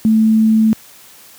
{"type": "tone", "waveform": "sine", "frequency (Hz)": 220, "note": "A3", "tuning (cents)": 0, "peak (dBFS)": -8, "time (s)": [0.05, 0.73], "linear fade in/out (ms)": 0, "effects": ["white hiss -42 dBFS RMS until 1.38 s", "high-pass 80 Hz 12 dB/octave"]}